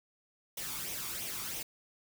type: noise with flanger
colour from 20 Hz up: white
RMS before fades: -39 dBFS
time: 0.57-1.63 s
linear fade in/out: 5 ms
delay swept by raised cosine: 0.33 to 0.89 ms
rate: 3 Hz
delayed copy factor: +0.55
effects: none